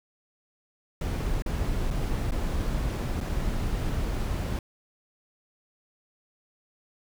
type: noise with dropouts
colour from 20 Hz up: brown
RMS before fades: -28 dBFS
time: 1.01-4.59 s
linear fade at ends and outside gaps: 2 ms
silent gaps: 1.422-1.461 / 1.904-1.909 / 2.309-2.319 / 3.205-3.21 s
effects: none